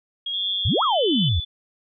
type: tone with pitch glide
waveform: sine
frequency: 3280 to 3043 Hz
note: G#7 to F#7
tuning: -22 to +48 cents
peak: -25 dBFS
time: 0.26-1.29 s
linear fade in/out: 5 ms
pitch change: -130 cents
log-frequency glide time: 0.87-0.95 s
type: tone with tremolo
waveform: sine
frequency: 3473 Hz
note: A7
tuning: 23 cents flat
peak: -24 dBFS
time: 0.33-1.45 s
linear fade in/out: 10 ms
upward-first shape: triangle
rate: 1.4 Hz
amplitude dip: 70%
type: exponential two-way sweep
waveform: sine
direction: up then down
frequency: 72 to 1367 to 72 Hz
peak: -18 dBFS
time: 0.65-1.4 s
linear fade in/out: 5 ms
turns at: 0.83 s
effects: none